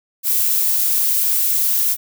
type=noise; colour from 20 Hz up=violet; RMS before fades=-17 dBFS; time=0.23-1.97 s; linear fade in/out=50 ms; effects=none